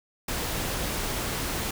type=noise; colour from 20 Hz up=pink; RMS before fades=-30 dBFS; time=0.28-1.71 s; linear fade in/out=5 ms; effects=none